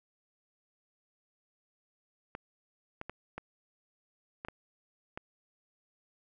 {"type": "clicks", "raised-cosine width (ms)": 0.5, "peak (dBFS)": -24, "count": 7, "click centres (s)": [2.351, 3.014, 3.096, 3.38, 4.449, 4.485, 5.175], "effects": []}